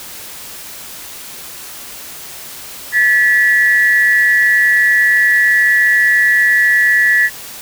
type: tone pair together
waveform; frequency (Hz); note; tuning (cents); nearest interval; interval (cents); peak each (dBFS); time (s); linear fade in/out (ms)
sine; 1732.4 / 1941; A6 / B6; -27 / -31; major second; 196; -11; 2.92-7.3; 50
effects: white hiss -31 dBFS RMS until 7.61 s